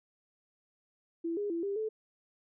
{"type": "tone with pitch steps", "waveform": "sine", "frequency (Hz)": [333.7, 410.5, 336.2, 399.1, 435.8], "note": ["E4", "G#4", "E4", "G4", "A4"], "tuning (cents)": [21, -20, 34, 31, -17], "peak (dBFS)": -31, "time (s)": [1.24, 1.89], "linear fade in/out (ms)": 10, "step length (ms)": 130, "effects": []}